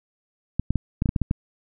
clicks, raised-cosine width 5 ms, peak -9 dBFS, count 9, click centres 0.596 / 0.706 / 0.757 / 1.021 / 1.058 / 1.091 / 1.162 / 1.217 / 1.311 s, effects none

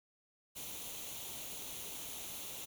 white noise with comb filter, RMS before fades -45 dBFS, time 0.55-2.66 s, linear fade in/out 20 ms, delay 0.3 ms, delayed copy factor +0.6, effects none

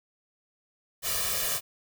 white noise with comb filter, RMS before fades -29 dBFS, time 1.02-1.61 s, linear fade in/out 50 ms, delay 1.7 ms, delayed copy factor +0.95, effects none

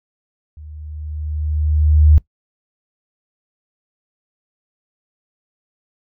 sine tone with level ramp, 76.1 Hz, D#2, 38 cents flat, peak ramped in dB -34 to -5 dBFS, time 0.57-2.18 s, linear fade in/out 0 ms, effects noise-tail reverb RT60 0.1 s tail -20 dB re dry

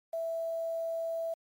sine tone with quantisation, 659.3 Hz, E5, in tune, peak -31 dBFS, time 0.13-1.34 s, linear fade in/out 5 ms, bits 9, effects MP3 64 kbps

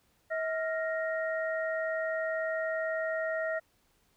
sine tone cluster, 642 / 1389 / 1869 Hz, E5 / F6 / A#6, -46 / -10 / +4 cents, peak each -31 / -39 / -36 dBFS, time 0.3-3.6 s, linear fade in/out 20 ms, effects pink hiss -70 dBFS RMS until 4.16 s

